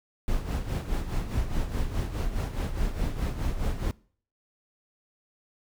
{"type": "noise with tremolo", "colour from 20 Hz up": "brown", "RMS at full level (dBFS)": -26, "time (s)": [0.28, 3.91], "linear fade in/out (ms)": 0, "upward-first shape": "sine", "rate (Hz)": 4.8, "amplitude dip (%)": 65, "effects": ["noise-tail reverb RT60 0.5 s tail -23 dB re dry"]}